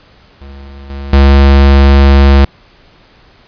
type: tone with level steps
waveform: square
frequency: 69.1 Hz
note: C#2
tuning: 5 cents flat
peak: -29 / -21 / -3 dBFS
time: 0.41-2.45 s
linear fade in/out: 5 ms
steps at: 0.9 / 1.13 s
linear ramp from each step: 2 ms
effects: pink hiss -44 dBFS RMS until 3.47 s + resampled to 11025 Hz